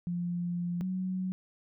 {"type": "tone pair in turn", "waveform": "sine", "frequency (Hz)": [174.61, 185.77], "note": ["F3", "F#3"], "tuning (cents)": [0, 7], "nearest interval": "minor second", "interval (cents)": 107, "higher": "second", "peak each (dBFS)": [-30, -30], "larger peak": "neither", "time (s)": [[0.07, 0.81], [0.81, 1.32]], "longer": "first", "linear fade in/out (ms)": 0, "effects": []}